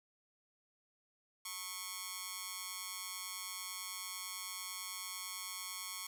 5% pulse tone with amplitude modulation, 1100 Hz, C#6, 14 cents flat, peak -26 dBFS, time 1.45-6.07 s, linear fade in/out 5 ms, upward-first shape sine, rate 191 Hz, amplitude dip 85%, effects none

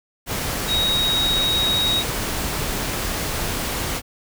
sine tone in noise, 3788 Hz, A#7, 27 cents sharp, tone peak -18 dBFS, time 0.67-2.04 s, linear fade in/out 50 ms, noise pink, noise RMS -25 dBFS, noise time 0.26-4.02 s, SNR +4 dB, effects none

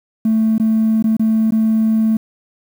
triangle tone with dropouts, 220.7 Hz, A3, 5 cents sharp, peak -8 dBFS, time 0.25-2.17 s, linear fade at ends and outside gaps 5 ms, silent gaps 0.581-0.598 / 1.025-1.041 / 1.168-1.195 / 1.508-1.521 s, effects tanh soft clip ceiling -8 dBFS + 7-bit

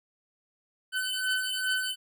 25% pulse beating tone pair, 1514 / 1516.5 Hz, F#6 / F#6, +39 / +42 cents, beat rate 2.5 Hz, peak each -27 dBFS, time 0.92-1.96 s, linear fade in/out 50 ms, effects none

